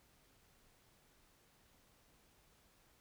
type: silence
effects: pink hiss -70 dBFS RMS until 3 s